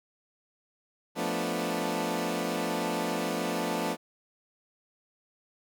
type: chord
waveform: 15% pulse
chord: B half-diminished seventh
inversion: second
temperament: equal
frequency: 174.61 / 220 / 246.9 / 293.7 Hz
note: F3 / A3 / B3 / D4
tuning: 0 / 0 / 0 / 0 cents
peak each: -28 dBFS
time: 1.15-3.97 s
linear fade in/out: 50 ms
effects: none